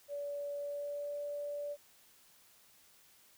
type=tone with pitch glide; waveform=sine; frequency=574 to 580.3 Hz; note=D5 to D5; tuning=-40 to -21 cents; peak=-37 dBFS; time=0.08-1.77 s; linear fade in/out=50 ms; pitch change=+19 cents; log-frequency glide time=0.57-1.17 s; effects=white hiss -64 dBFS RMS until 3.37 s